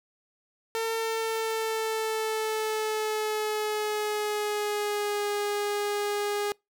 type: tone with pitch glide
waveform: sawtooth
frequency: 451.4 to 411.6 Hz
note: A4 to G#4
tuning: +44 to -16 cents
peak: -23 dBFS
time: 0.75-6.52 s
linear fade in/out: 0 ms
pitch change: -160 cents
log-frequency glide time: 0.94-5.26 s
effects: noise-tail reverb RT60 0.2 s tail -26 dB re dry